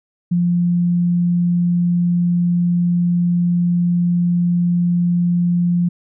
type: tone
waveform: sine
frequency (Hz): 174.61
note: F3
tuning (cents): 0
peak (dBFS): -13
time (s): 0.31-5.89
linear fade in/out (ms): 10
effects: none